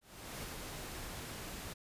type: noise with ADSR envelope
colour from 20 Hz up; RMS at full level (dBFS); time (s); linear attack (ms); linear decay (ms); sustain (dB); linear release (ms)
pink; -43; 0.01-1.74; 420; 19; -2; 18
effects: resampled to 32000 Hz